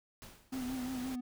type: noise with exponential decay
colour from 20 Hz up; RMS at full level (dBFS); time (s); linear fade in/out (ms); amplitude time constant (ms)
pink; -48; 0.22-0.73; 0; 110
type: noise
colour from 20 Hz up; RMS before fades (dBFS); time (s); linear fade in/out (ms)
pink; -47; 0.52-1.16; 10
type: tone with vibrato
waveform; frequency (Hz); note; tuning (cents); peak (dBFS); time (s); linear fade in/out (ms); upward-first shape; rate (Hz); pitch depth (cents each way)
triangle; 255.2; C4; -43; -34; 0.52-1.21; 10; sine; 5.7; 55
effects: none